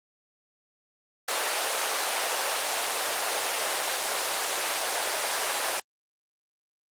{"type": "high-pass noise", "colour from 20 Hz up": "pink", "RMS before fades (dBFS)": -27, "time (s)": [1.28, 5.8], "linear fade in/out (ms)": 5, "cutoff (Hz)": 510, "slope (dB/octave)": 24, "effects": ["low-pass 12000 Hz 12 dB/octave", "Opus 24 kbps"]}